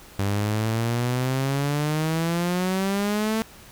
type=exponential sweep; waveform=sawtooth; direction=up; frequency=98 to 224.2 Hz; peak=-18 dBFS; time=0.19-3.42 s; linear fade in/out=0 ms; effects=pink hiss -47 dBFS RMS until 3.71 s